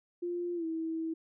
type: tone with pitch glide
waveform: sine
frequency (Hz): 349.6 to 324.3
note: F4 to E4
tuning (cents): +2 to -28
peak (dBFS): -32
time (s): 0.22-1.14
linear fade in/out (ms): 10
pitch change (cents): -130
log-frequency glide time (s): 0.55-0.65
effects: none